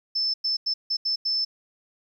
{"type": "tone bursts at uneven times", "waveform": "sine", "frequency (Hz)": 5274, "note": "E8", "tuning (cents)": 0, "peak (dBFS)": -22, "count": 6, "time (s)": [[0.15, 0.34], [0.44, 0.57], [0.66, 0.74], [0.9, 0.97], [1.05, 1.16], [1.25, 1.45]], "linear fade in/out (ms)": 10, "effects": ["10-bit"]}